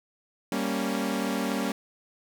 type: chord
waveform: sawtooth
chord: G diminished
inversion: none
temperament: equal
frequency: 196 / 233.1 / 277.2 Hz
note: G3 / Bb3 / Db4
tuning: 0 / 0 / 0 cents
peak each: -27 dBFS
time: 0.52-1.72 s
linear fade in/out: 2 ms
effects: none